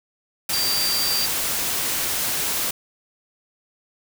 sine tone in noise, 4699 Hz, D8, in tune, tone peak -22 dBFS, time 0.53-1.26 s, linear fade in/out 5 ms, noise white, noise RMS -24 dBFS, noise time 0.49-2.71 s, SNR -1 dB, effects none

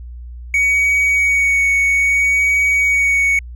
triangle tone with vibrato, 2242 Hz, C#7, 19 cents sharp, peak -10 dBFS, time 0.54-3.39 s, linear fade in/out 2 ms, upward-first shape sine, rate 0.61 Hz, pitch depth 13 cents each way, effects added 60 Hz sine -29 dBFS peak until 3.55 s

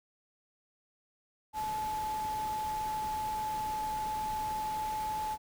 sine tone in noise, 862 Hz, A5, 36 cents flat, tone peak -32 dBFS, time 1.53-5.38 s, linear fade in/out 50 ms, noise pink, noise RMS -45 dBFS, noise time 1.53-5.38 s, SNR +10 dB, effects none

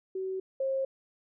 sine tone pair in turn, 378.6 / 535.4 Hz, F#4 / C5, +40 / +40 cents, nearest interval tritone, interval 600 cents, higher second, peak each -31 / -27 dBFS, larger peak second, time 0.15-0.4 / 0.6-0.85 s, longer neither, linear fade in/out 5 ms, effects none

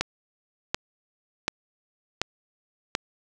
click train, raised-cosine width 0.2 ms, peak -6 dBFS, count 5, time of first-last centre 0.01-2.951 s, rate 1.36 Hz, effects none

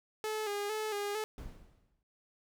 sawtooth tone with vibrato, 420 Hz, G#4, 19 cents sharp, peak -30 dBFS, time 0.24-1.24 s, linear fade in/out 0 ms, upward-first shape square, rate 2.2 Hz, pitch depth 49 cents each way
brown noise with exponential decay, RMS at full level -41 dBFS, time 1.38-2.03 s, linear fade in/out 1 ms, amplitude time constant 140 ms
effects none

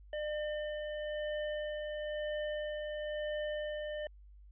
square tone with tremolo, 602 Hz, D5, 43 cents sharp, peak -35 dBFS, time 0.13-4.07 s, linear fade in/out 2 ms, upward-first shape sine, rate 1 Hz, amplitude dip 30%, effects added 50 Hz sine -53 dBFS peak until 4.51 s + resampled to 8000 Hz

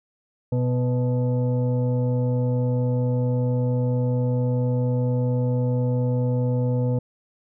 sine tone with frequency modulation, 124.3 Hz, B2, 12 cents sharp, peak -19 dBFS, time 0.52-6.99 s, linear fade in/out 5 ms, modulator 373 Hz, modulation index 0.8, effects none

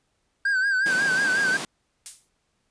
triangle tone with vibrato, 1568 Hz, G6, in tune, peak -18 dBFS, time 0.45-1.57 s, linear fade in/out 5 ms, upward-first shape sine, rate 5.5 Hz, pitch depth 75 cents each way
pink high-pass noise, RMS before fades -32 dBFS, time 0.86-1.65 s, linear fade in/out 2 ms, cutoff 150 Hz, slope 48 dB/octave
violet noise with exponential decay, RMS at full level -27 dBFS, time 2.06-2.29 s, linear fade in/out 0 ms, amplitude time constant 49 ms
effects pink hiss -72 dBFS RMS until 2.7 s + resampled to 22050 Hz

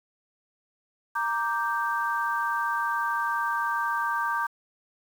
sine chord, G minor, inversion first, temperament equal, 932.3 / 1174.7 / 1568 Hz, Bb5 / D6 / G6, 0 / 0 / 0 cents, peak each -29 dBFS, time 1.15-4.47 s, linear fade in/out 10 ms, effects 8-bit

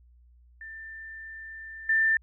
sine tone with level steps, 1784 Hz, A6, 23 cents sharp, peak -39 / -20 dBFS, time 0.61-2.17 s, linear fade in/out 2 ms, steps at 1.89 s, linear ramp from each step 5 ms, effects added 60 Hz sine -54 dBFS peak until 2.22 s

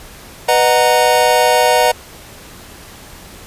square chord, B major seventh, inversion none, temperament equal with one note detuned, 493.9 / 614.4 / 740 / 932.3 Hz, B4 / D#5 / F#5 / A#5, 0 / -22 / 0 / 0 cents, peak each -16 dBFS, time 0.48-1.92 s, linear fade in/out 10 ms, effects pink hiss -37 dBFS RMS until 3.46 s + resampled to 32000 Hz

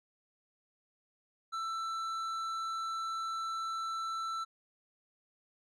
sine tone with tanh clipping, 1331 Hz, E6, 16 cents sharp, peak -36 dBFS, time 1.52-4.45 s, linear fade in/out 20 ms, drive 10 dB, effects none

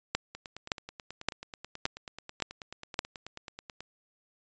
two click trains, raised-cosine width 0.2 ms, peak -9 / -24 dBFS, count 6 / 33, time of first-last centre 0.15-2.991 / 0.35-3.806 s, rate 1.76 / 9.26 Hz, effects resampled to 16000 Hz

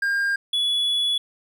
triangle tone pair in turn, 1607 / 3405 Hz, G6 / G#7, +43 / +42 cents, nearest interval octave + minor second, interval 1299 cents, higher second, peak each -18 dBFS, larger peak neither, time 0.02-0.36 / 0.53-1.18 s, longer second, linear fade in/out 5 ms, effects none

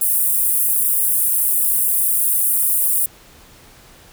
pink high-pass noise, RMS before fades -17 dBFS, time 0.01-3.06 s, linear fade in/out 5 ms, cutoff 9300 Hz, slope 48 dB/octave, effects pink hiss -46 dBFS RMS until 4.12 s

